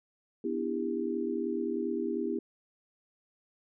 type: chord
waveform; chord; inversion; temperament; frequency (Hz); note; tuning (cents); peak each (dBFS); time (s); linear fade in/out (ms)
sine; E minor seventh; second; equal with one note detuned; 246.9 / 293.7 / 329.6 / 399.5; B3 / D4 / E4 / G4; 0 / 0 / 0 / +33; -35 / -39 / -34 / -34; 0.44-2.39; 5
effects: none